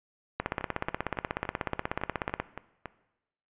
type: two click trains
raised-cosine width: 0.5 ms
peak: -13 / -21 dBFS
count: 34 / 9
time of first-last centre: 0.4-2.4 / 0.61-2.857 s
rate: 16.5 / 3.56 Hz
effects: noise-tail reverb RT60 0.9 s tail -17 dB re dry + resampled to 8000 Hz